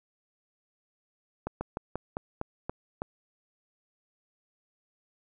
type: slowing click train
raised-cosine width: 1 ms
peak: -18 dBFS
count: 8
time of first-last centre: 1.47-3.019 s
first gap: 140 ms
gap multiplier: 1.15
effects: none